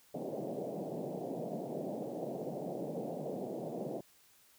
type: band-pass noise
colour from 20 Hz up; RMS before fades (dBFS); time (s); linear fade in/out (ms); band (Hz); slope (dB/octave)
white; -40; 0.14-4.01; 5; 140 to 690; 48
effects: white hiss -65 dBFS RMS until 4.58 s